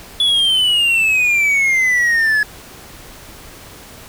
triangle exponential sweep, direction down, 3437 to 1692 Hz, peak -10 dBFS, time 0.2-2.43 s, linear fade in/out 2 ms, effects pink hiss -38 dBFS RMS until 4.08 s

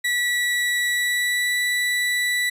35% pulse tone with pitch glide, 1948 to 1966.1 Hz, B6 to B6, -24 to -8 cents, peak -18 dBFS, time 0.04-2.5 s, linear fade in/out 10 ms, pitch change +16 cents, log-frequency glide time 0.83-1.59 s, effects resampled to 32000 Hz

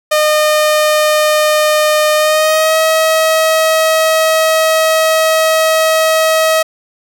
sawtooth tone with pitch glide, 610 to 638.1 Hz, D#5 to D#5, -34 to +44 cents, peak -5 dBFS, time 0.11-6.63 s, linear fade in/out 10 ms, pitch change +78 cents, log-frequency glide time 2.15-2.77 s, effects none

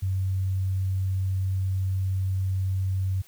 sine tone, 94.8 Hz, F#2, 43 cents sharp, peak -23 dBFS, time 0.02-3.22 s, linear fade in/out 10 ms, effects white hiss -55 dBFS RMS until 3.27 s

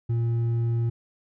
sine tone with hard clipping, 116.54 Hz, A#2, in tune, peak -23 dBFS, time 0.09-0.9 s, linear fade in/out 10 ms, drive 4 dB, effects none

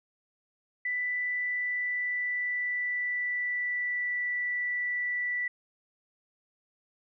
sine tone with pitch glide, 1984 to 1965.7 Hz, B6 to B6, +7 to -9 cents, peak -28 dBFS, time 0.85-5.48 s, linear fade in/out 5 ms, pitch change -16 cents, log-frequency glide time 0.95-4.25 s, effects none

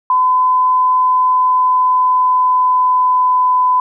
sine tone with pitch glide, 1013 to 1005.4 Hz, B5 to B5, +44 to +31 cents, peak -9 dBFS, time 0.1-3.8 s, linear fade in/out 2 ms, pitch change -13 cents, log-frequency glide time 0.95-3.65 s, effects none

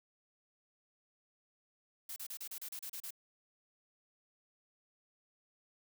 blue noise bursts, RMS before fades -44 dBFS, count 10, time 2.09-3.107 s, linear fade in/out 5 ms, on 72 ms, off 33 ms, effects none

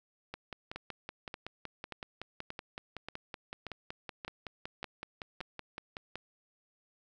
two click trains, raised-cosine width 0.3 ms, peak -24 / -24 dBFS, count 9 / 32, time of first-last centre 0.76-5.411 / 0.34-6.156 s, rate 1.72 / 5.33 Hz, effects none

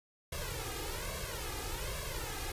pink noise with flanger, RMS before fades -39 dBFS, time 0.32-2.52 s, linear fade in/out 5 ms, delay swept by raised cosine 1.8 to 2.46 ms, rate 1.2 Hz, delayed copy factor +1, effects resampled to 32000 Hz

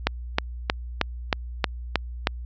click train, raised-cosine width 0.3 ms, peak -3 dBFS, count 8, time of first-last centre 0.07-2.271 s, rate 3.18 Hz, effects added 60 Hz sine -32 dBFS peak until 2.45 s + resampled to 16000 Hz

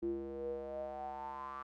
square tone with band-pass filter sweep, 68.3 Hz, C#2, 25 cents flat, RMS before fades -42 dBFS, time 0.02-1.63 s, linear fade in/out 10 ms, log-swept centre 330 to 1200 Hz, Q 9.4, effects none

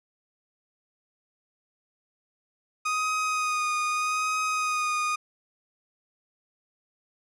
30% pulse tone with vibrato, 1244.5 Hz, D#6, in tune, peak -22 dBFS, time 2.85-5.16 s, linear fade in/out 10 ms, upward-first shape sine, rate 0.81 Hz, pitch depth 21 cents each way, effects resampled to 22050 Hz

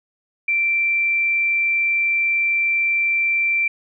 sine tone, 2349 Hz, D7, in tune, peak -16 dBFS, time 0.48-3.68 s, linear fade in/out 5 ms, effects none

